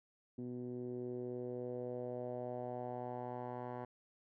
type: tone with low-pass filter sweep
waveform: 10% pulse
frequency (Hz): 123.47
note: B2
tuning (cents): 0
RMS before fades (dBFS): -43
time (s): 0.38-3.85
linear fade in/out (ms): 5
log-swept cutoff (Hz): 290 to 1100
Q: 2.9
effects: none